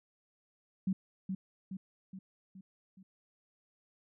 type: tone with echo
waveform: sine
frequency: 190 Hz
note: F#3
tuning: 46 cents sharp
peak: -28 dBFS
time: 0.87-0.93 s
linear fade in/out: 5 ms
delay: 420 ms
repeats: 5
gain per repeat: -5 dB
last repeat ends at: 3.03 s
effects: none